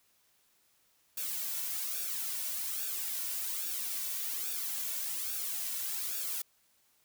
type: noise with flanger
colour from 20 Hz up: blue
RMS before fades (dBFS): -36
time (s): 1.17-6.42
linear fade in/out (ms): 5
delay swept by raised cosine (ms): 0.97 to 2.47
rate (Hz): 1.2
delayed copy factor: -0.65
effects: white hiss -70 dBFS RMS until 7.04 s